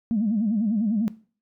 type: tone with vibrato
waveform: sine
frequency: 216 Hz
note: A3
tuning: 32 cents flat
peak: -19 dBFS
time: 0.11-1.08 s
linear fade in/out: 0 ms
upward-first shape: sine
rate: 10 Hz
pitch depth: 150 cents each way
effects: noise-tail reverb RT60 0.4 s tail -19 dB re dry + tanh soft clip ceiling -15 dBFS